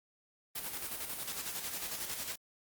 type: noise with tremolo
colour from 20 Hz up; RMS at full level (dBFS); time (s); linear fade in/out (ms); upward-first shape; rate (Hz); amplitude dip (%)
white; -38; 0.55-2.36; 10; square; 11; 45
effects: Opus 32 kbps